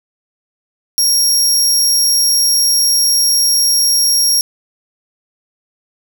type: tone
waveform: 25% pulse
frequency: 5588 Hz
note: F8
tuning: in tune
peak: -5 dBFS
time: 0.98-4.41 s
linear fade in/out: 0 ms
effects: none